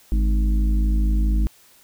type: harmonic tone with a mistuned harmonic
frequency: 52.3 Hz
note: G#1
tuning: 13 cents sharp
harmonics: 1 / 3 / 4 / 5 / 6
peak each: -16 / -36 / -29 / -38 / -33 dBFS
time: 0.12-1.47 s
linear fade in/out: 0 ms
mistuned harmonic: 3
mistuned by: -81 cents
effects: white hiss -53 dBFS RMS until 1.83 s